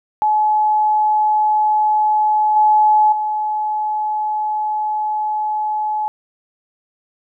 sine tone with level steps, 853 Hz, G#5, 46 cents sharp, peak -12 / -9 / -17 dBFS, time 0.22-6.08 s, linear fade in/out 0 ms, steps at 2.56 / 3.12 s, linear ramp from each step 5 ms, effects none

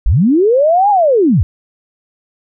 sine linear two-way sweep, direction up then down, 32.7 to 844 to 62.7 Hz, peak -7 dBFS, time 0.06-1.43 s, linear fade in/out 0 ms, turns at 0.9 s, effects none

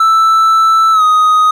triangle tone with pitch glide, 1321 to 1250.5 Hz, E6 to D#6, +3 to +8 cents, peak -4 dBFS, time 0-1.51 s, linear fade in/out 5 ms, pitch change -95 cents, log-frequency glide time 0.92-1.03 s, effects none

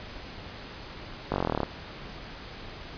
slowing click train, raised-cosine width 1 ms, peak -12 dBFS, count 14, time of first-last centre 1.32-1.632 s, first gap 20 ms, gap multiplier 1.03, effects pink hiss -42 dBFS RMS until 2.97 s + resampled to 11025 Hz

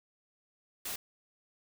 white noise, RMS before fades -38 dBFS, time 0.85-0.96 s, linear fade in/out 5 ms, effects none

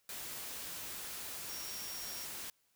sine tone in noise, 5588 Hz, F8, in tune, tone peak -46 dBFS, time 1.49-2.25 s, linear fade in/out 2 ms, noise white, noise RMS -44 dBFS, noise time 0.09-2.5 s, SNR -5 dB, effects white hiss -75 dBFS RMS until 2.75 s

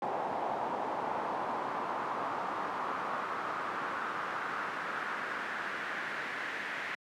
brown noise with band-pass filter sweep, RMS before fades -36 dBFS, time 0.02-6.95 s, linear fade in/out 2 ms, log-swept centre 790 to 1900 Hz, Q 2.7, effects high-pass 200 Hz 12 dB/octave

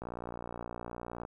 click train, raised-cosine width 1 ms, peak -26 dBFS, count 74, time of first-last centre 0.02-1.251 s, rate 59.3 Hz, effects 11-bit

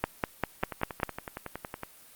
two click trains, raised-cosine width 0.5 ms, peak -10 / -20 dBFS, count 6 / 14, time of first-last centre 0.04-1.032 / 0.63-1.834 s, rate 5.04 / 10.8 Hz, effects white hiss -54 dBFS RMS until 2.15 s + Opus 32 kbps

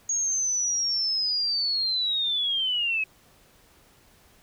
sine linear sweep, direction down, 6630 to 2541 Hz, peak -23 dBFS, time 0.09-3.04 s, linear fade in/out 5 ms, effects pink hiss -58 dBFS RMS until 4.42 s

